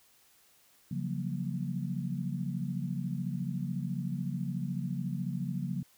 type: chord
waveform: sine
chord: Gb major seventh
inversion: second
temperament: equal with one note detuned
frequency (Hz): 138.59 / 174.61 / 188.56 / 233.1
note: Db3 / F3 / Gb3 / Bb3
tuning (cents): 0 / 0 / +33 / 0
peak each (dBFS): -36 / -36 / -38 / -40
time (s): 0.91-5.83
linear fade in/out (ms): 5
effects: white hiss -64 dBFS RMS until 5.97 s